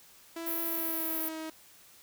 sawtooth tone with pitch glide, 332 to 317.6 Hz, E4 to D#4, +12 to +36 cents, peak -33 dBFS, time 0.36-1.5 s, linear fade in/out 5 ms, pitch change -76 cents, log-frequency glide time 0.64-1.38 s
pink high-pass noise, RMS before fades -34 dBFS, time 0.46-1.29 s, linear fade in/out 10 ms, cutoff 11000 Hz, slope 96 dB/octave
effects white hiss -57 dBFS RMS until 2.02 s

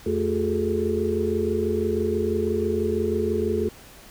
sine tone cluster, 85.4 / 220.2 / 359.2 / 409.5 / 435.6 Hz, F2 / A3 / F4 / G#4 / A4, -38 / +2 / +49 / -24 / -17 cents, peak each -30 / -28 / -27 / -27 / -27 dBFS, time 0.06-3.69 s, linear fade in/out 5 ms, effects pink hiss -47 dBFS RMS until 4.1 s

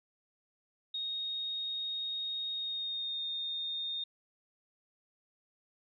sine tone with pitch glide, 3729 to 3669 Hz, A#7 to A#7, 0 to -28 cents, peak -34 dBFS, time 0.94-4.04 s, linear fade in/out 5 ms, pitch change -28 cents, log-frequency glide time 2.52-3.25 s, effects none

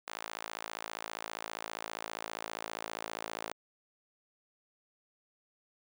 sawtooth tone with high-pass filter sweep, 55 Hz, A1, in tune, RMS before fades -42 dBFS, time 0.07-3.53 s, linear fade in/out 5 ms, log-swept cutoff 900 to 590 Hz, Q 0.9, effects none

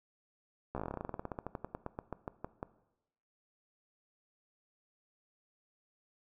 slowing click train, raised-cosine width 1 ms, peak -24 dBFS, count 29, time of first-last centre 0.75-2.629 s, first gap 14 ms, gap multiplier 1.1, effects noise-tail reverb RT60 0.9 s tail -17 dB re dry

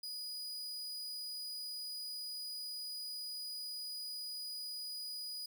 40% pulse tone, 4931 Hz, D#8, 16 cents flat, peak -40 dBFS, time 0.03-5.46 s, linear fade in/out 5 ms, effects none

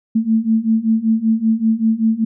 sine beating tone pair, 220 / 225.2 Hz, A3 / A3, 0 / +40 cents, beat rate 5.2 Hz, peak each -17 / -15 dBFS, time 0.15-2.25 s, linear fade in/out 10 ms, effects none

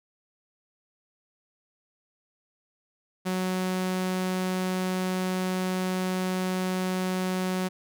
sawtooth tone, 185 Hz, F#3, in tune, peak -22 dBFS, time 3.25-7.69 s, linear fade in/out 20 ms, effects none

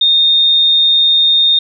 sine tone, 3669 Hz, A#7, 28 cents flat, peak -7 dBFS, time 0.01-1.59 s, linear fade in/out 5 ms, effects none

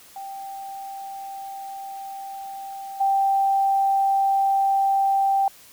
sine tone with level steps, 784 Hz, G5, in tune, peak -32 / -17 dBFS, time 0.16-5.48 s, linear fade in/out 2 ms, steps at 3 s, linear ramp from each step 10 ms, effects white hiss -49 dBFS RMS until 5.72 s

